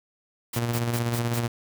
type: noise bursts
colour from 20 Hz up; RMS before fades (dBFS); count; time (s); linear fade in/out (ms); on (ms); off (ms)
white; -34; 5; 0.53-1.395; 5; 61; 140
type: tone with tremolo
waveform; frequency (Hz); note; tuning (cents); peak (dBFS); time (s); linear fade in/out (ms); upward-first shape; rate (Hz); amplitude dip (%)
sawtooth; 118.2; A#2; +24; -19; 0.56-1.48; 5; square; 16; 35
effects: none